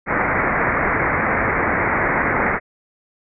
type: low-pass noise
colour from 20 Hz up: white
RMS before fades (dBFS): -19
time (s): 0.06-2.6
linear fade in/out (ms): 50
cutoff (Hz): 2200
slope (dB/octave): 96
effects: none